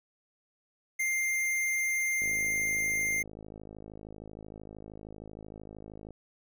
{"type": "tone", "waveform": "square", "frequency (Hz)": 2103, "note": "C7", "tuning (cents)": 8, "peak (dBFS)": -28, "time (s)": [0.99, 3.23], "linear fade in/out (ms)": 10}
{"type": "click train", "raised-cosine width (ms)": 2, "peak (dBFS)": -32, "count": 207, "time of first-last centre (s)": [2.22, 6.107], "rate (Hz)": 53}
{"effects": []}